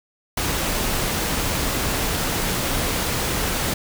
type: noise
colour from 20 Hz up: pink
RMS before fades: -23 dBFS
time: 0.37-3.74 s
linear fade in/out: 5 ms
effects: none